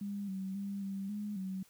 sine tone with pitch steps, 201.6 / 191 / 199.1 / 195.3 / 207.8 / 189.4 Hz, G3 / G3 / G3 / G3 / G#3 / F#3, +49 / -45 / +27 / -6 / +1 / +41 cents, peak -36 dBFS, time 0.01-1.63 s, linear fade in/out 5 ms, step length 270 ms, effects white hiss -65 dBFS RMS until 1.69 s

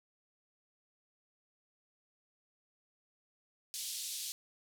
pink band-pass noise, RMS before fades -41 dBFS, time 3.74-4.32 s, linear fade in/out 0 ms, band 3600 to 13000 Hz, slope 24 dB/octave, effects none

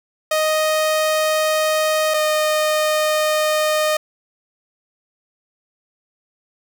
sawtooth tone pair in turn, 622.3 / 615.2 Hz, D#5 / D#5, 0 / -20 cents, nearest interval unison, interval 20 cents, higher first, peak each -12 dBFS, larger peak neither, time 0.31-2.14 / 2.14-3.97 s, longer neither, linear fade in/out 5 ms, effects none

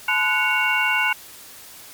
sine tone cluster, 864 / 1019 / 1472 / 2215 / 2773 Hz, A5 / C6 / F#6 / C#7 / F7, -32 / -46 / -9 / -2 / -13 cents, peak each -27 / -27 / -22 / -22 / -23 dBFS, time 0.08-1.13 s, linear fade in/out 5 ms, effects white hiss -42 dBFS RMS until 1.93 s + MP3 96 kbps

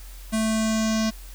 square tone with low-pass filter sweep, 220 Hz, A3, in tune, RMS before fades -23 dBFS, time 0.32-1.11 s, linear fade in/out 20 ms, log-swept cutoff 9300 to 5600 Hz, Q 3.4, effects added 44 Hz sine -38 dBFS peak until 1.34 s + white hiss -48 dBFS RMS until 1.34 s

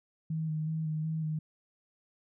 sine tone with vibrato, 157.3 Hz, D#3, 19 cents sharp, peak -30 dBFS, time 0.3-1.39 s, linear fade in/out 5 ms, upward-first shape square, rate 2.7 Hz, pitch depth 21 cents each way, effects none

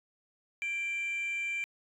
sine tone with frequency modulation, 2356 Hz, D7, 5 cents sharp, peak -29 dBFS, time 0.62-1.64 s, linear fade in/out 0 ms, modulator 712 Hz, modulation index 0.22, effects tanh soft clip ceiling -30 dBFS

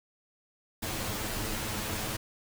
pink noise with comb filter, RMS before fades -34 dBFS, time 0.82-2.17 s, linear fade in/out 10 ms, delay 9.3 ms, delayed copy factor +0.65, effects none

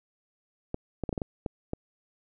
clicks, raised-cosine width 2 ms, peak -17 dBFS, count 8, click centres 0.744 / 1.037 / 1.092 / 1.128 / 1.178 / 1.218 / 1.462 / 1.734 s, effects none

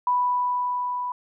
sine tone with level ramp, 987.8 Hz, B5, in tune, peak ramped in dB -18 to -26 dBFS, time 0.07-1.12 s, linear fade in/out 2 ms, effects none

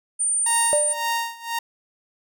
sine tone, 9020 Hz, C#9, 29 cents sharp, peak -19 dBFS, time 0.19-0.94 s, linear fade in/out 20 ms
sawtooth tone with tremolo, 928 Hz, A#5, 8 cents flat, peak -17 dBFS, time 0.46-1.59 s, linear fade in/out 5 ms, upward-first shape sine, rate 1.9 Hz, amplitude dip 90%
sine tone with exponential decay, 591 Hz, D5, 11 cents sharp, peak -16 dBFS, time 0.73-1.24 s, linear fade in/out 0 ms, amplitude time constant 110 ms
effects none

